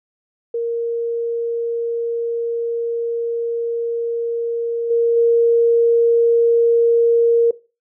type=tone with level steps; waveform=sine; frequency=466.2 Hz; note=A#4; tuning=in tune; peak=-18 / -12 / -10 dBFS; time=0.54-7.51 s; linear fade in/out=5 ms; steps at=4.9 / 5.16 s; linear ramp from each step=10 ms; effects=noise-tail reverb RT60 0.3 s tail -19 dB re dry